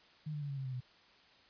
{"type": "tone with pitch steps", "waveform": "sine", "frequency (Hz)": [153.2, 148.24, 143.44, 138.79, 134.3, 129.95, 125.74], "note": ["D#3", "D3", "D3", "C#3", "C3", "C3", "B2"], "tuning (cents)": [-27, 17, -40, 2, 46, -11, 32], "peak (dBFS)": -37, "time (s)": [0.26, 0.806], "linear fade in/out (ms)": 10, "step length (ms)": 78, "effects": ["white hiss -63 dBFS RMS until 1.49 s", "resampled to 11025 Hz"]}